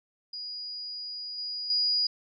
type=tone with level steps; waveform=sine; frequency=4895 Hz; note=D#8; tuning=29 cents flat; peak=-35 / -32 / -23 dBFS; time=0.33-2.07 s; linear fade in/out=5 ms; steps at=1.38 / 1.7 s; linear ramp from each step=2 ms; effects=none